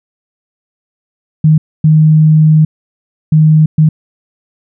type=tone bursts at uneven times; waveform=sine; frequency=155.56 Hz; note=D#3; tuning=in tune; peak=-3 dBFS; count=4; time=1.44-1.58 / 1.84-2.65 / 3.32-3.66 / 3.78-3.89 s; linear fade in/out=5 ms; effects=none